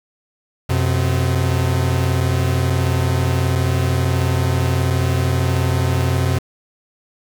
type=tone pair together; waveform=45% pulse; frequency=89.7 / 128.25 Hz; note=F2 / C3; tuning=+47 / -34 cents; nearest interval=tritone; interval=619 cents; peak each=-18 dBFS; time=0.69-6.39 s; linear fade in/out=10 ms; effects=7-bit